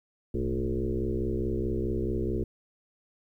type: tone with frequency modulation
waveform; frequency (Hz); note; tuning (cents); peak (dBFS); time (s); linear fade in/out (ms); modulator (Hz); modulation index
sine; 218.5; A3; -12; -26; 0.34-2.44; 5; 64.7; 3.3
effects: 11-bit